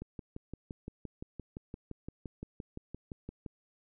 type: click train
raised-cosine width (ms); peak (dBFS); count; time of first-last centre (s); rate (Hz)
3; -28; 21; 0.02-3.462; 5.81
effects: none